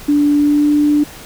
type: tone with pitch glide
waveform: sine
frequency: 291.6 to 295 Hz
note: D4 to D4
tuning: -12 to +8 cents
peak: -9 dBFS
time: 0.08-1.04 s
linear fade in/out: 10 ms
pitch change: +20 cents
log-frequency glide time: 0.39-0.69 s
effects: pink hiss -35 dBFS RMS until 1.25 s